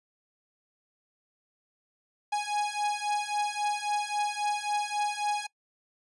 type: beating tone pair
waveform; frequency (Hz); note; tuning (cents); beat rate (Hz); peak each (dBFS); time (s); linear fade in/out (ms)
45% pulse; 829 / 832.7; G#5 / G#5; -3 / +4; 3.7; -31; 2.32-5.47; 10
effects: noise-tail reverb RT60 0.1 s tail -22 dB re dry + resampled to 24000 Hz